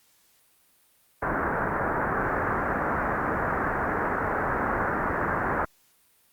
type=low-pass noise; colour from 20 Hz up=white; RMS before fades=-27 dBFS; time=1.22-5.65 s; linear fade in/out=5 ms; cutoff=1700 Hz; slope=48 dB/octave; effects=white hiss -63 dBFS RMS until 6.32 s + Opus 48 kbps